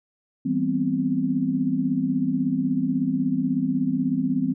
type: chord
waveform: sine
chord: C major seventh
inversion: first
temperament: just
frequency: 163.52 / 196.22 / 245.3 / 261.6 Hz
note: E3 / G3 / B3 / C4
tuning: -14 / +2 / -12 / 0 cents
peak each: -29 / -28 / -27 / -23 dBFS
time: 0.45-4.54 s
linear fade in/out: 10 ms
effects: none